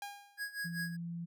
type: tone with exponential decay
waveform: sawtooth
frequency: 810 Hz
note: G#5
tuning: 43 cents flat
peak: -35 dBFS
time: 0.02-0.53 s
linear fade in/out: 2 ms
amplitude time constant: 110 ms
type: tone with tremolo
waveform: square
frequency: 1655 Hz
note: G#6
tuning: 6 cents flat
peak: -36 dBFS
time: 0.37-0.97 s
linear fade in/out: 50 ms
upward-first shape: sine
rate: 5.1 Hz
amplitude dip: 85%
type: tone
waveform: sine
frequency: 170 Hz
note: F3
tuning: 46 cents flat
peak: -38 dBFS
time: 0.64-1.26 s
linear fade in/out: 20 ms
effects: none